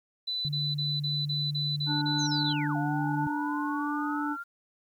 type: tone bursts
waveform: sine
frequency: 3993 Hz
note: B7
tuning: 18 cents sharp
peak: -29 dBFS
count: 9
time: 0.27-2.53 s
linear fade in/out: 10 ms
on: 220 ms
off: 35 ms
type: tone with pitch glide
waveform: sine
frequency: 146.5 to 148.03 Hz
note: D3 to D3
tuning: -4 to +14 cents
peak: -30 dBFS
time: 0.45-3.27 s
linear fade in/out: 0 ms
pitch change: +18 cents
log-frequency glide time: 1.65-2.47 s
type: harmonic tone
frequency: 293.7 Hz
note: D4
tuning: in tune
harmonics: 1 / 3 / 5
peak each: -30 / -35 / -37 dBFS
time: 1.86-4.37 s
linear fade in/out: 50 ms
type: linear two-way sweep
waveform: sine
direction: down then up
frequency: 6645 to 688 to 1406 Hz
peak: -35 dBFS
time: 2.18-4.44 s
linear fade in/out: 20 ms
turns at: 2.76 s
effects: 10-bit